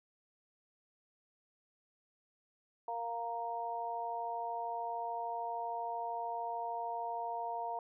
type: harmonic tone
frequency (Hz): 233.1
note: A#3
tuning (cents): 0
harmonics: 2 / 3 / 4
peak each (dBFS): -46 / -39 / -39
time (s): 2.88-7.79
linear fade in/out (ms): 2
effects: none